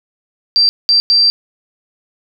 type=tone bursts at uneven times; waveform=sine; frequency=4699 Hz; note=D8; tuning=in tune; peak=-7 dBFS; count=3; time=0.56-0.69 / 0.89-1 / 1.1-1.3 s; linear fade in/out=0 ms; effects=none